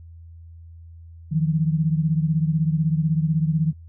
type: beating tone pair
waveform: sine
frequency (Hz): 155.56 / 171.56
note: D#3 / F3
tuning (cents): 0 / -31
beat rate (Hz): 16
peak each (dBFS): -19 / -24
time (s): 1.31-3.73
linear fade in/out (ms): 20
effects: added 83 Hz sine -40 dBFS peak until 3.88 s